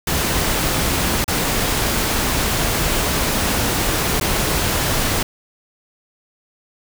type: noise with dropouts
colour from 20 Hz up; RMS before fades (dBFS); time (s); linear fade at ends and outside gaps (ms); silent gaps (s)
pink; -19; 0.07-5.23; 5; 1.244-1.279 / 4.2-4.21
effects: none